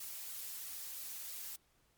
blue noise with flanger, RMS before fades -45 dBFS, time 0-1.56 s, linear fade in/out 5 ms, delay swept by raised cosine 1.5 to 6.1 ms, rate 3 Hz, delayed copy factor +0.7, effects pink hiss -73 dBFS RMS until 1.97 s + MP3 96 kbps

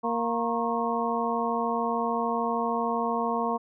harmonic tone with a mistuned harmonic, 233.1 Hz, A#3, in tune, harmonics 1 / 2 / 3 / 4 / 5, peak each -31 / -31 / -31 / -31 / -31 dBFS, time 0.03-3.58 s, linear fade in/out 20 ms, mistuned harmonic 5, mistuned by -120 cents, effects none

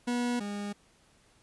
40% pulse tone pair in turn, 242.7 / 204.1 Hz, B3 / G#3, -30 / -30 cents, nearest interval minor third, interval 300 cents, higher first, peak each -27 / -33 dBFS, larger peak first, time 0.07-0.4 / 0.4-0.73 s, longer neither, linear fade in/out 10 ms, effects pink hiss -64 dBFS RMS until 1.42 s + resampled to 24000 Hz

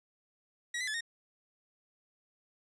sawtooth tone with pitch steps, 1912 / 2017 / 1724 / 1850 Hz, A#6 / B6 / A6 / A#6, +43 / +36 / -36 / -14 cents, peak -30 dBFS, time 0.74-1.008 s, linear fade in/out 5 ms, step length 67 ms, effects resampled to 22050 Hz

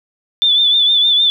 sine tone with vibrato, 3520 Hz, A7, in tune, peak -9 dBFS, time 0.42-1.3 s, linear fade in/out 0 ms, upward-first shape triangle, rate 6.5 Hz, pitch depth 60 cents each way, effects 8-bit

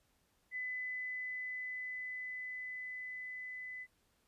sine tone with level ramp, 2007 Hz, B6, 27 cents sharp, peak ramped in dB -37 to -43 dBFS, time 0.51-3.87 s, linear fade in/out 50 ms, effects pink hiss -75 dBFS RMS until 4.27 s + resampled to 32000 Hz

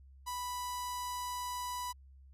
sawtooth tone with notch filter, 987.8 Hz, B5, in tune, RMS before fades -39 dBFS, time 0.26-1.93 s, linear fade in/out 20 ms, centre 2300 Hz, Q 0.96, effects added 67 Hz sine -54 dBFS peak until 2.33 s + resampled to 32000 Hz

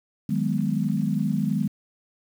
sine chord, G# minor seventh, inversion second, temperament equal, 155.56 / 185 / 207.7 / 246.9 Hz, D#3 / F#3 / G#3 / B3, 0 / 0 / 0 / 0 cents, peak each -27 / -28 / -25 / -29 dBFS, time 0.29-1.68 s, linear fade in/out 5 ms, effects 8-bit

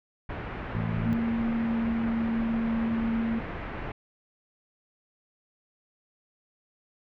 pink low-pass noise, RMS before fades -36 dBFS, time 0.29-3.92 s, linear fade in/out 5 ms, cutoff 2300 Hz, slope 24 dB/octave
harmonic tone, 55.6 Hz, A1, 19 cents sharp, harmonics 2 / 3 / 4, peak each -29 / -31 / -34 dBFS, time 0.75-1.13 s, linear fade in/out 0 ms
sine tone with pitch glide, 230.3 to 227.8 Hz, A#3 to A#3, -21 to -40 cents, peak -25 dBFS, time 1.04-3.4 s, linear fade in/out 20 ms, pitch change -19 cents, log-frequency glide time 1.19-2.65 s
effects none

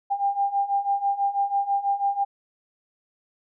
sine beating tone pair, 795 / 801.1 Hz, G5 / G5, +24 / +37 cents, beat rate 6.1 Hz, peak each -26 / -23 dBFS, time 0.1-2.25 s, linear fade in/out 20 ms, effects none

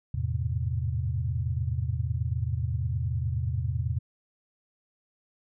sine tone cluster, 82.4 / 100.7 / 110.3 / 129.1 Hz, E2 / G2 / A2 / C3, 0 / +47 / +5 / -23 cents, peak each -30 / -37 / -31 / -31 dBFS, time 0.14-3.99 s, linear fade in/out 5 ms, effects none

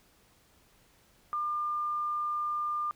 sine tone, 1200 Hz, D6, 37 cents sharp, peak -29 dBFS, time 1.33-2.91 s, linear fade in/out 0 ms, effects pink hiss -64 dBFS RMS until 2.95 s

